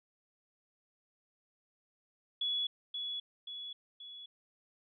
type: tone with echo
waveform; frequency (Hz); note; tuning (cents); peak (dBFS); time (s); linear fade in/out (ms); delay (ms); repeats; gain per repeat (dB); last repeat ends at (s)
sine; 3390; G#7; +35; -31; 2.41-2.67; 5; 530; 3; -5; 4.26
effects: none